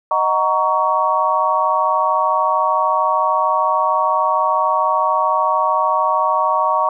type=chord; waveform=sine; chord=D# minor seventh; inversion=none; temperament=just; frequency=622.3 / 746.7 / 933.4 / 1120.1 Hz; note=D#5 / F#5 / A#5 / C#6; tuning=0 / +16 / +2 / +18 cents; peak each=-21 / -23 / -18 / -17 dBFS; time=0.11-6.89 s; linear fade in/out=2 ms; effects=none